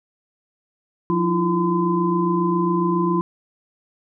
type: tone cluster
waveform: sine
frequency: 176.7 / 314.9 / 342.2 / 1019 Hz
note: F3 / D#4 / F4 / C6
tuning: +21 / +21 / -35 / -46 cents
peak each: -21 / -28 / -21 / -23 dBFS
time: 1.1-3.21 s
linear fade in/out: 0 ms
effects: none